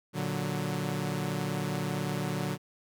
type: chord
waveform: sawtooth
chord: Bb augmented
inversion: none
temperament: equal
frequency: 116.54 / 146.83 / 185 Hz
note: Bb2 / D3 / F#3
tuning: 0 / 0 / 0 cents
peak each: -34 / -29 / -30 dBFS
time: 0.13-2.58 s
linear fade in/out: 50 ms
effects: none